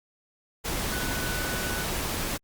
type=tone in noise; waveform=sine; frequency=1488 Hz; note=F#6; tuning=9 cents sharp; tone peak=-35 dBFS; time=0.91-1.85 s; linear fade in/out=20 ms; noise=pink; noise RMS=-30 dBFS; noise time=0.64-2.38 s; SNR=-8 dB; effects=Opus 48 kbps